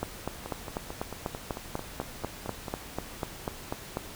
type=two click trains; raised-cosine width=1 ms; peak=-16 / -22 dBFS; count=17 / 11; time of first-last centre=0.03-3.971 / 0.46-2.682 s; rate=4.06 / 4.5 Hz; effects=pink hiss -44 dBFS RMS until 4.15 s